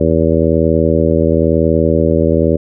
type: harmonic tone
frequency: 81 Hz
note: E2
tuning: 30 cents flat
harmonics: 1 / 2 / 3 / 4 / 5 / 6 / 7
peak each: -17 / -17 / -17 / -17 / -17 / -17 / -17 dBFS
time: 0-2.57 s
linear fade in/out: 10 ms
effects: none